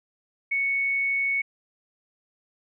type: tone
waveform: sine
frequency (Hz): 2217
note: C#7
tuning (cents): 0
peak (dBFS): -22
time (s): 0.51-1.42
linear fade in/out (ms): 10
effects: none